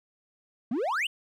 triangle exponential sweep, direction up, 211.3 to 3127 Hz, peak -24 dBFS, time 0.71-1.07 s, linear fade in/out 5 ms, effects none

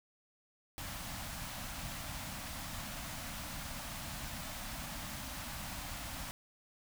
pink band-stop noise, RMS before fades -43 dBFS, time 0.78-6.31 s, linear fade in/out 0 ms, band 290 to 580 Hz, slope 48 dB/octave, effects none

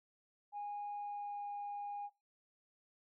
sine tone with pitch glide, 822 to 816.8 Hz, G#5 to G#5, -18 to -29 cents, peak -39 dBFS, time 0.52-2.1 s, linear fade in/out 50 ms, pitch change -11 cents, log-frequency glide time 0.93-1.48 s, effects noise-tail reverb RT60 0.2 s tail -18 dB re dry + tanh soft clip ceiling -37 dBFS

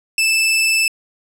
sawtooth tone with vibrato, 2637 Hz, E7, in tune, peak -10 dBFS, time 0.18-0.88 s, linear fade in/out 2 ms, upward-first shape sine, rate 20 Hz, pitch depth 16 cents each way, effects low-pass 12000 Hz 12 dB/octave

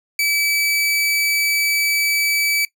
sawtooth tone, 2300 Hz, D7, 37 cents flat, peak -13 dBFS, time 0.19-2.65 s, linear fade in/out 2 ms, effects noise-tail reverb RT60 0.1 s tail -18 dB re dry

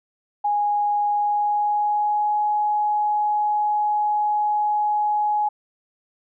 sine tone with pitch glide, 827 to 839 Hz, G#5 to G#5, -8 to +17 cents, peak -18 dBFS, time 0.44-5.49 s, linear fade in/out 10 ms, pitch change +25 cents, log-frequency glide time 1.1-2.38 s, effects none

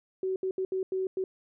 sine tone bursts at uneven times, 377.2 Hz, F#4, 33 cents sharp, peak -27 dBFS, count 6, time 0.23-0.36 / 0.43-0.51 / 0.58-0.65 / 0.72-0.83 / 0.92-1.07 / 1.17-1.24 s, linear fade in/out 2 ms, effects none

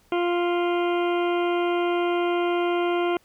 harmonic tone, 349.2 Hz, F4, in tune, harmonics 1 / 2 / 3 / 4 / 6 / 7 / 8 / 9, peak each -22 / -28 / -32 / -34 / -38 / -39 / -40 / -41 dBFS, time 0.12-3.17 s, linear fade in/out 2 ms, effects pink hiss -61 dBFS RMS until 3.24 s

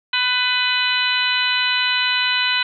harmonic tone, 499.5 Hz, B4, 20 cents sharp, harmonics 2 / 3 / 4 / 5 / 6 / 7 / 8, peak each -27 / -23 / -26 / -23 / -22 / -32 / -23 dBFS, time 0.13-2.63 s, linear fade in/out 5 ms, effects none

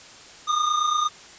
square tone pair together, 1198 / 1226.7 Hz, D6 / D#6, +34 / -25 cents, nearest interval unison, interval 41 cents, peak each -27 / -22 dBFS, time 0.47-1.09 s, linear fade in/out 20 ms, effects white hiss -45 dBFS RMS until 1.38 s + resampled to 16000 Hz

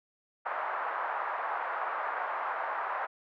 pink band-pass noise, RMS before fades -34 dBFS, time 0.45-3.07 s, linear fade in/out 20 ms, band 740 to 1500 Hz, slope 24 dB/octave, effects none

